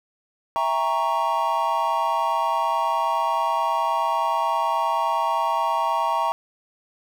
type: chord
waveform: triangle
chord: E diminished seventh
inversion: none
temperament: equal with one note detuned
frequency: 659.3 / 802.8 / 932.3 / 1108.7 Hz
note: E5 / G5 / Bb5 / Db6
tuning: 0 / +41 / 0 / 0 cents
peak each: -26 / -26 / -21 / -24 dBFS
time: 0.56-6.32 s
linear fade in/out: 0 ms
effects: 8-bit